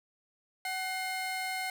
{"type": "tone pair together", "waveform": "35% pulse", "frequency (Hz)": [750.9, 2124], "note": ["F#5", "C7"], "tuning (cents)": [25, 25], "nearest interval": "octave + tritone", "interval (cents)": 1800, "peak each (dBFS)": [-34, -34], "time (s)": [0.65, 1.7], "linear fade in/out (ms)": 2, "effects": []}